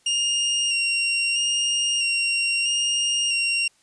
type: tone with vibrato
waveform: sawtooth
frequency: 2794 Hz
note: F7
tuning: in tune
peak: -17 dBFS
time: 0.06-3.68 s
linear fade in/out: 5 ms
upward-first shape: square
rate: 0.77 Hz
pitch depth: 21 cents each way
effects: white hiss -61 dBFS RMS until 3.82 s + resampled to 22050 Hz